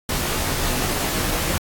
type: noise with comb filter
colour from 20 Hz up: pink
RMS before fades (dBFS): -23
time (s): 0.09-1.58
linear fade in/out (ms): 2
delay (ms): 18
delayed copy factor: -0.85
effects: AAC 64 kbps